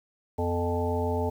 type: harmonic tone with a mistuned harmonic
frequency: 87.31 Hz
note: F2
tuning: in tune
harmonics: 1 / 3 / 5 / 7 / 9 / 10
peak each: -29 / -33 / -30 / -34 / -37 / -34 dBFS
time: 0.38-1.3 s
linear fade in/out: 10 ms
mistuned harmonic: 3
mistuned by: -73 cents
effects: 9-bit